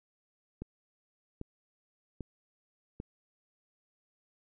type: click train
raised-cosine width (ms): 3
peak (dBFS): -26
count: 4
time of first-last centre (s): 0.62-3.001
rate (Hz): 1.26
effects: none